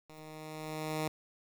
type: tone with level ramp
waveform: 10% pulse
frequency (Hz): 155.56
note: D#3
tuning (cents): 0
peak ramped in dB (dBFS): -42 to -23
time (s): 0.09-1.08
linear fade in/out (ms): 5
effects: 10-bit